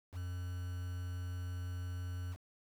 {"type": "tone with quantisation", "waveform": "triangle", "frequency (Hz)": 89.4, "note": "F2", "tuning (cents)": 41, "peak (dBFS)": -36, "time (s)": [0.12, 2.37], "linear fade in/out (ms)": 50, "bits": 9, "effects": []}